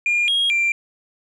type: tone with pitch steps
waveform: sine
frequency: 2412 / 3273 / 2367 Hz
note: D7 / G#7 / D7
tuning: +46 / -26 / +13 cents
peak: -14 dBFS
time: 0.06-0.72 s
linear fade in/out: 2 ms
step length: 220 ms
effects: tanh soft clip ceiling -14 dBFS